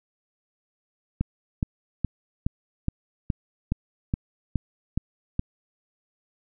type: click train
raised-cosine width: 5 ms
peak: -11 dBFS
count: 11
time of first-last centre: 1.21-5.394 s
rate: 2.39 Hz
effects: none